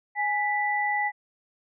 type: tone pair together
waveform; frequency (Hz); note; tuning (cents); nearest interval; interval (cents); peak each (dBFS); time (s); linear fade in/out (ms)
sine; 830.6 / 1975.5; G#5 / B6; 0 / 0; octave + minor third; 1500; -26; 0.15-1.12; 50
effects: none